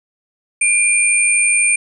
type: tone pair together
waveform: sine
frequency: 2389 / 8944 Hz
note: D7 / C#9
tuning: +29 / +14 cents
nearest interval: octave + major seventh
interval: 2285 cents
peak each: -14 dBFS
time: 0.61-1.76 s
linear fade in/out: 5 ms
effects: none